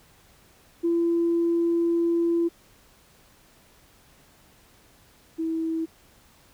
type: tone pair in turn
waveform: sine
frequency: 338.4 / 324.9 Hz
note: E4 / E4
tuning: +45 / -25 cents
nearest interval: minor second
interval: 70 cents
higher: first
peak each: -19 / -24 dBFS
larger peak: first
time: 0.83-2.49 / 5.38-5.86 s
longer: first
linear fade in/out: 20 ms
effects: tanh soft clip ceiling -15 dBFS + pink hiss -57 dBFS RMS until 6.53 s